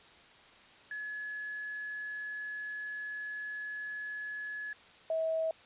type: tone pair in turn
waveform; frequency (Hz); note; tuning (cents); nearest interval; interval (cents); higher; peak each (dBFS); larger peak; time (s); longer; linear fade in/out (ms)
sine; 1700 / 644.9; G#6 / E5; +40 / -38; octave + perfect fourth; 1678; first; -37 / -29; second; 0.91-4.73 / 5.1-5.51; first; 2
effects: white hiss -57 dBFS RMS until 5.65 s + resampled to 8000 Hz